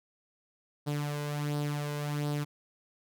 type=tone with flanger; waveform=sawtooth; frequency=146.83 Hz; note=D3; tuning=in tune; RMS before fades=-33 dBFS; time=0.86-2.45 s; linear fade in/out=20 ms; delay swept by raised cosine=0.21 to 2.01 ms; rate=1.4 Hz; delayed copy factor=+0.55; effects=none